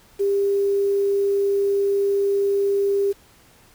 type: tone with quantisation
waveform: sine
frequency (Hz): 398.7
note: G4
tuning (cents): +29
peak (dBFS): -17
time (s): 0.19-3.13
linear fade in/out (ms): 20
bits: 7
effects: pink hiss -53 dBFS RMS until 3.74 s